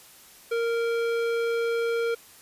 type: tone with low-pass filter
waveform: square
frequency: 464.3 Hz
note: A#4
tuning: 7 cents flat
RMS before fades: -26 dBFS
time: 0.51-2.15 s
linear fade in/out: 10 ms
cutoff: 3000 Hz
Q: 0.75
effects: white hiss -51 dBFS RMS until 2.41 s + resampled to 32000 Hz